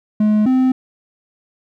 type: tone pair in turn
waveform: triangle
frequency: 212.4 / 258.3 Hz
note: G#3 / C4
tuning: +39 / -22 cents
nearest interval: minor third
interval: 339 cents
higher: second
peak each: -9 dBFS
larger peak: neither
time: 0.2-0.46 / 0.46-0.72 s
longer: neither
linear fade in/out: 5 ms
effects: none